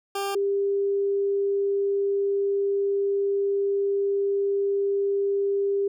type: tone pair in turn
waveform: 20% pulse / sine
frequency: 396.9 / 398.4 Hz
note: G4 / G4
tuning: +22 / +28 cents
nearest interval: unison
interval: 6 cents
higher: second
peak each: -21 dBFS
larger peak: neither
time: 0.15-0.35 / 0.35-5.88 s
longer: second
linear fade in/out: 5 ms
effects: none